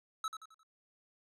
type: tone with echo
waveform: square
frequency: 1300 Hz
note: E6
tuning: 24 cents flat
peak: -34 dBFS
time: 0.24-0.28 s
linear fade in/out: 2 ms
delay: 88 ms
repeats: 4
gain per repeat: -8 dB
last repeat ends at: 0.632 s
effects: low-pass 9000 Hz 12 dB/octave